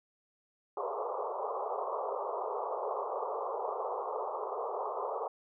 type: band-pass noise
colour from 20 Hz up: pink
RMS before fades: -36 dBFS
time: 0.77-5.28 s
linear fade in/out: 5 ms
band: 400 to 1200 Hz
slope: 96 dB/octave
effects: none